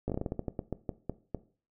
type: slowing click train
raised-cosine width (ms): 2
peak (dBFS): -19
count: 15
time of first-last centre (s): 0.08-1.347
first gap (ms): 17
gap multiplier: 1.23
effects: noise-tail reverb RT60 0.4 s tail -17 dB re dry